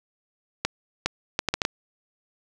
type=clicks; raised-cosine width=0.2 ms; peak=-5 dBFS; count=7; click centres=0.65 / 1.06 / 1.391 / 1.487 / 1.54 / 1.618 / 1.651 s; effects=none